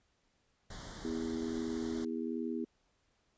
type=band-stop noise; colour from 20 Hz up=pink; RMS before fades=-47 dBFS; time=0.7-2.05 s; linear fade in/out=5 ms; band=2100 to 3100 Hz; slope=96 dB/octave
type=harmonic tone; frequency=81.3 Hz; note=E2; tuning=23 cents flat; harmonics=3 / 4 / 5; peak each=-37 / -39 / -41 dBFS; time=1.04-2.65 s; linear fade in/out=10 ms
effects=pink hiss -75 dBFS RMS until 3.37 s + resampled to 16000 Hz